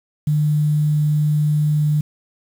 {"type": "tone with quantisation", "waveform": "sine", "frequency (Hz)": 150.2, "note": "D3", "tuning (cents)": 39, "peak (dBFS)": -14, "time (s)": [0.27, 2.01], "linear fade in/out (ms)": 5, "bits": 7, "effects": []}